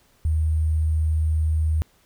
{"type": "tone with sample-and-hold", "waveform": "sine", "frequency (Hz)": 78.5, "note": "D#2", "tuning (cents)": 16, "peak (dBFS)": -18, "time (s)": [0.25, 1.82], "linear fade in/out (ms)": 0, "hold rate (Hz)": 8820, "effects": ["pink hiss -60 dBFS RMS until 2.05 s"]}